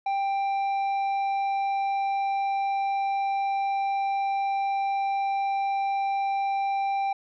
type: tone with tanh clipping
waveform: sine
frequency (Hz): 788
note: G5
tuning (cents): +9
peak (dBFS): -25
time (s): 0.06-7.13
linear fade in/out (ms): 5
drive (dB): 7
effects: none